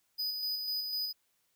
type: tone with tremolo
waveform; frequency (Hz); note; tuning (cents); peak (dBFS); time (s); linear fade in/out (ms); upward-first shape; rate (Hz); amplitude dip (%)
square; 4978; D#8; 0; -32; 0.18-1.13; 20; square; 4; 35
effects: white hiss -75 dBFS RMS until 1.55 s